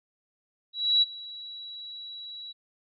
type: tone with ADSR envelope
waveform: sine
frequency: 3906 Hz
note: B7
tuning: 20 cents flat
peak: -17 dBFS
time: 0.73-2.53 s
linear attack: 290 ms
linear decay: 26 ms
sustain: -21 dB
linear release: 22 ms
effects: none